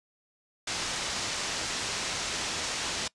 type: low-pass noise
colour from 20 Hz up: white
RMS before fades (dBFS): -33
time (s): 0.67-3.08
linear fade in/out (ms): 5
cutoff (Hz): 6900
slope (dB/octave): 24
effects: noise-tail reverb RT60 0.1 s tail -22 dB re dry + resampled to 24000 Hz